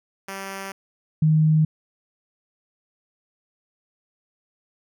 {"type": "tone pair in turn", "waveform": ["5% pulse", "sine"], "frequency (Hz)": [194.5, 155.94], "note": ["G3", "D#3"], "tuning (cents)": [-13, 4], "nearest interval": "major third", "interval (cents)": 383, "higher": "first", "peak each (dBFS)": [-20, -14], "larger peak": "second", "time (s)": [[0.28, 0.72], [1.22, 1.65]], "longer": "first", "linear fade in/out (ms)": 5, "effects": []}